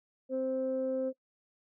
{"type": "tone pair together", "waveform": "sine", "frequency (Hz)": [261.6, 523.2], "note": ["C4", "C5"], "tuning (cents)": [0, 0], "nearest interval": "octave", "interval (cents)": 1200, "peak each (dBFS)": [-34, -30], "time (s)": [0.29, 1.13], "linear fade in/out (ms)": 50, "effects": ["noise-tail reverb RT60 0.1 s tail -21 dB re dry", "tanh soft clip ceiling -24 dBFS"]}